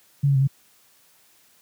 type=tone with pitch steps; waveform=sine; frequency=141.3 / 139 / 133.2 / 137.6 Hz; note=C#3 / C#3 / C3 / C#3; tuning=+34 / +5 / +31 / -12 cents; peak=-15 dBFS; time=0.23-0.474 s; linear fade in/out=10 ms; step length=61 ms; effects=white hiss -58 dBFS RMS until 1.61 s + high-pass 80 Hz 12 dB/octave